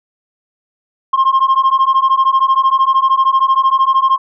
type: beating tone pair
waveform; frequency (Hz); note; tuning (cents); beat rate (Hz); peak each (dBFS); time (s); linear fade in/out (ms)
sine; 1059 / 1072; C6 / C6; +21 / +42; 13; -10; 1.13-4.18; 10
effects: tanh soft clip ceiling -6 dBFS